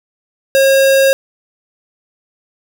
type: tone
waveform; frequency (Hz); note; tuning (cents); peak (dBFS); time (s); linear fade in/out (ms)
square; 541; C#5; -42; -8; 0.55-1.13; 0
effects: none